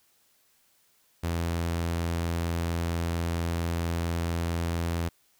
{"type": "tone", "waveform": "sawtooth", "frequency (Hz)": 84.4, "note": "E2", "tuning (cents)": 41, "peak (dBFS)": -23, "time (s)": [1.23, 5.09], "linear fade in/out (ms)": 10, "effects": ["white hiss -66 dBFS RMS until 5.39 s"]}